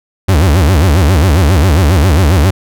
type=tone with vibrato; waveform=40% pulse; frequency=83 Hz; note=E2; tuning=12 cents sharp; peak=-5 dBFS; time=0.28-2.51 s; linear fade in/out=10 ms; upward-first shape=sine; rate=7.4 Hz; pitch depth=290 cents each way; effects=none